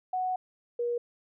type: tone pair in turn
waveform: sine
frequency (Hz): 740 / 477.9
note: F#5 / A#4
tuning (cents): 0 / +43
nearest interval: minor sixth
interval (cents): 757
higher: first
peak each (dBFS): -27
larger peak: neither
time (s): 0.13-0.36 / 0.79-0.98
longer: first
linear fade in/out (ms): 5
effects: none